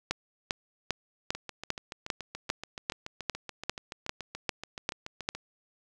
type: two click trains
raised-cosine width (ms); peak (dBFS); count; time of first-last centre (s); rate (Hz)
0.2; -21 / -11; 29 / 14; 1.35-5.35 / 0.11-5.289; 7 / 2.51
effects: none